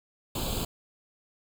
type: noise with comb filter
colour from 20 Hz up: pink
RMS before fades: -31 dBFS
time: 0.35-0.65 s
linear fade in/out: 5 ms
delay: 0.26 ms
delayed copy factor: +0.9
effects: none